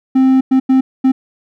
triangle tone bursts at uneven times, 262.6 Hz, C4, 6 cents sharp, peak -5 dBFS, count 4, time 0.15-0.41 / 0.51-0.6 / 0.69-0.81 / 1.04-1.12 s, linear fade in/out 10 ms, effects none

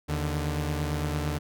sawtooth tone pair together, 78.14 / 147.5 Hz, D#2 / D3, +8 / +8 cents, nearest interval major seventh, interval 1100 cents, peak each -26 dBFS, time 0.08-1.39 s, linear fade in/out 20 ms, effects none

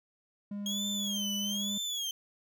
triangle tone, 203.5 Hz, G#3, 35 cents flat, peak -33 dBFS, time 0.51-1.78 s, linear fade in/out 5 ms
30% pulse tone with vibrato, 3251 Hz, G#7, 38 cents flat, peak -30 dBFS, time 0.66-2.11 s, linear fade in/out 2 ms, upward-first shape sine, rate 1.1 Hz, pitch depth 150 cents each way
effects none

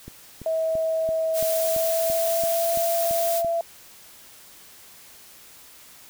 click train, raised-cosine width 3 ms, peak -25 dBFS, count 11, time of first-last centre 0.08-3.447 s, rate 2.97 Hz
sine tone with pitch glide, 645 to 672.8 Hz, E5 to E5, -38 to +35 cents, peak -21 dBFS, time 0.46-3.61 s, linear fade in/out 2 ms, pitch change +73 cents, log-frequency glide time 1.37-2.74 s
blue noise, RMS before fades -29 dBFS, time 1.33-3.43 s, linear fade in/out 50 ms
effects white hiss -48 dBFS RMS until 6.09 s

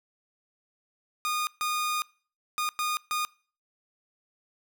sawtooth tone bursts at uneven times, 1226 Hz, D#6, 26 cents flat, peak -23 dBFS, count 5, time 1.25-1.47 / 1.61-2.02 / 2.58-2.69 / 2.79-2.97 / 3.11-3.25 s, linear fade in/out 0 ms, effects noise-tail reverb RT60 0.4 s tail -23 dB re dry

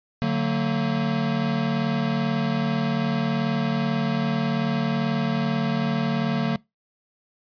square chord, D augmented, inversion none, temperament equal with one note detuned, 146.83 / 185 / 227.5 Hz, D3 / F#3 / A#3, 0 / 0 / -42 cents, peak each -27 / -28 / -25 dBFS, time 0.22-6.56 s, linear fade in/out 0 ms, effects noise-tail reverb RT60 0.2 s tail -23 dB re dry + resampled to 11025 Hz

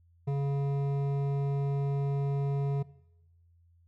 sine tone with hard clipping, 140 Hz, C#3, 18 cents sharp, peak -29 dBFS, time 0.27-2.83 s, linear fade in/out 10 ms, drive 11 dB, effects noise-tail reverb RT60 0.9 s tail -20 dB re dry + added 85 Hz sine -60 dBFS peak until 3.87 s

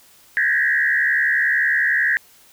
sine tone with frequency modulation, 1775 Hz, A6, 15 cents sharp, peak -15 dBFS, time 0.37-2.17 s, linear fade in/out 0 ms, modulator 71.1 Hz, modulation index 2.4, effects white hiss -51 dBFS RMS until 2.52 s

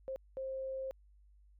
sine tone bursts at uneven times, 530 Hz, C5, 22 cents sharp, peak -37 dBFS, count 2, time 0.08-0.16 / 0.37-0.91 s, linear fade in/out 0 ms, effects added 50 Hz sine -60 dBFS peak until 1.59 s

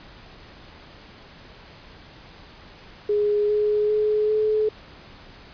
sine tone with pitch steps, 415.7 / 420.3 / 424.9 / 429.6 Hz, G#4 / G#4 / G#4 / A4, +2 / +21 / +40 / -41 cents, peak -18 dBFS, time 3.09-4.69 s, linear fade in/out 5 ms, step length 400 ms, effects pink hiss -46 dBFS RMS until 5.53 s + resampled to 11025 Hz

